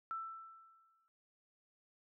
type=tone with exponential decay; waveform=sine; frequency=1329 Hz; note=E6; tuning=14 cents sharp; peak=-37 dBFS; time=0.11-1.08 s; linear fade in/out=0 ms; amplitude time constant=210 ms; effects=none